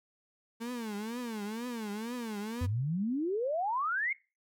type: tone with vibrato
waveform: 35% pulse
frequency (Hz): 224.6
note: A3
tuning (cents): +36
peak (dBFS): -34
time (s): 0.6-2.67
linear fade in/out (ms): 20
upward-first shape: triangle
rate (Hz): 2.1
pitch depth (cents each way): 200
type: exponential sweep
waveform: sine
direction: up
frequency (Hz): 84.5 to 2217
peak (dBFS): -29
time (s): 2.61-4.13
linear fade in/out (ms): 5
effects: noise-tail reverb RT60 0.3 s tail -22 dB re dry